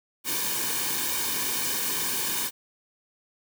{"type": "noise with comb filter", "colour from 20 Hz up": "white", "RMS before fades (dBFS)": -28, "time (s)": [0.24, 2.51], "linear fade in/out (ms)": 50, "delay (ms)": 1.5, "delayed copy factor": -0.75, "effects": []}